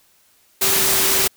sine tone in noise, 386.6 Hz, G4, 24 cents flat, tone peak -28 dBFS, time 0.61-1.28 s, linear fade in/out 10 ms, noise white, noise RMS -17 dBFS, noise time 0.61-1.28 s, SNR -14 dB, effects white hiss -57 dBFS RMS until 1.36 s

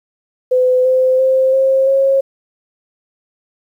sine tone with pitch steps, 507 / 515.6 / 524.3 / 533.1 / 542.1 Hz, B4 / C5 / C5 / C5 / C#5, +45 / -26 / +3 / +32 / -39 cents, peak -9 dBFS, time 0.51-2.21 s, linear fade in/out 10 ms, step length 340 ms, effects 8-bit

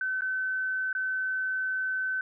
sine tone with dropouts, 1524 Hz, G6, 49 cents flat, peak -27 dBFS, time 0.01-2.21 s, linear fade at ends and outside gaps 2 ms, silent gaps 0.209-0.219 / 0.929-0.95 s, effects none

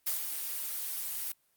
blue noise with ADSR envelope, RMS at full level -30 dBFS, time 0.06-1.32 s, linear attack 13 ms, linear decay 130 ms, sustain -6 dB, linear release 4 ms, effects white hiss -72 dBFS RMS until 1.56 s + Opus 32 kbps

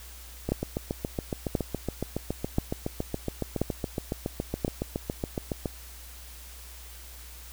two click trains, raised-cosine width 2 ms, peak -15 / -11 dBFS, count 38 / 5, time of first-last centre 0.49-5.658 / 0.52-4.648 s, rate 7.16 / 0.969 Hz, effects added 60 Hz sine -45 dBFS peak until 7.52 s + white hiss -48 dBFS RMS until 7.52 s

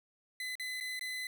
30% pulse tone with dropouts, 2018 Hz, B6, 37 cents sharp, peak -34 dBFS, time 0.4-1.27 s, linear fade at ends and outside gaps 2 ms, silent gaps 0.554-0.597 / 0.802-0.808 / 0.994-1.01 s, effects none

